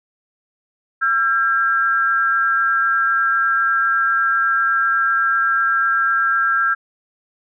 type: tone pair together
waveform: sine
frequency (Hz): 1354 / 1610.2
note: E6 / G6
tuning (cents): +46 / +46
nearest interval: minor third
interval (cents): 300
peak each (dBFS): -17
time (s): 1.01-6.75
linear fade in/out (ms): 20
effects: none